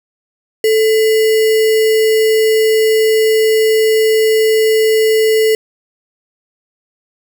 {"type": "tone with sample-and-hold", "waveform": "sine", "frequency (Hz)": 438.6, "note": "A4", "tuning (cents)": -6, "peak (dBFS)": -8, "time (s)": [0.64, 5.55], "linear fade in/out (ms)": 2, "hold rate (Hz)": 2450, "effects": []}